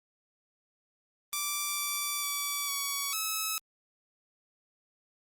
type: tone with pitch steps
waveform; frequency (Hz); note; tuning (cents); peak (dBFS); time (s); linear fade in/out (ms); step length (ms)
5% pulse; 1170 / 1163 / 1150 / 1127 / 1292; D6 / D6 / D6 / C#6 / E6; -7 / -17 / -37 / +28 / -35; -19; 1.33-3.58; 0; 450
effects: Opus 32 kbps